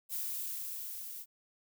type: noise with level ramp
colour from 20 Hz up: violet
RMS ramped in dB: -36 to -45 dBFS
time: 0.09-1.26 s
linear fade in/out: 50 ms
effects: none